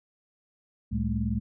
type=tone cluster; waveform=sine; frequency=70.2 / 112.7 / 201.5 / 220.9 Hz; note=C#2 / A2 / G3 / A3; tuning=+22 / +42 / +48 / +7 cents; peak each=-31 dBFS; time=0.91-1.4 s; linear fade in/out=20 ms; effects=none